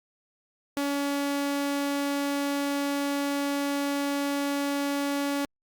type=tone; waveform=sawtooth; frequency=282.9 Hz; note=C#4; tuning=35 cents sharp; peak=-22 dBFS; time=0.77-5.45 s; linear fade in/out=0 ms; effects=Opus 48 kbps